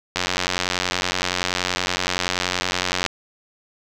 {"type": "click train", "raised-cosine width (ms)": 0.2, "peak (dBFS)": -3, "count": 264, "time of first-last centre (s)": [0.16, 3.063], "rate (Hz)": 90.6, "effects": []}